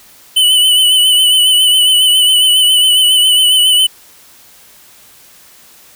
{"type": "tone with vibrato", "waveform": "square", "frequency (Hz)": 3001, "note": "F#7", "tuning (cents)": 24, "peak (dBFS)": -7, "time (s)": [0.36, 3.87], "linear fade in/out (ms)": 10, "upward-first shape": "sine", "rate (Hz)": 7.3, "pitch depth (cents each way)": 39, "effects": ["white hiss -42 dBFS RMS until 5.95 s"]}